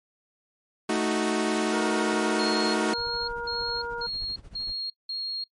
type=chord; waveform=sawtooth; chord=D# diminished; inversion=second; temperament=equal; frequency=220 / 311.1 / 370 Hz; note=A3 / D#4 / F#4; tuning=0 / 0 / 0 cents; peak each=-24 dBFS; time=0.89-2.94 s; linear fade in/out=5 ms
type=harmonic tone; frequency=472.8 Hz; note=A#4; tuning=24 cents sharp; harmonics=1 / 2 / 3; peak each=-34 / -34 / -34 dBFS; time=1.72-4.07 s; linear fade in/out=10 ms
type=tone bursts; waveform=sine; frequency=4273 Hz; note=C8; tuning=36 cents sharp; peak=-29 dBFS; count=6; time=2.39-5.44 s; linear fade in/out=5 ms; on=350 ms; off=190 ms
type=noise with tremolo; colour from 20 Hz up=brown; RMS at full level=-42 dBFS; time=2.98-4.73 s; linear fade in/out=0 ms; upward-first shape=sine; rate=13 Hz; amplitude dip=80%
effects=noise-tail reverb RT60 0.1 s tail -24 dB re dry + MP3 48 kbps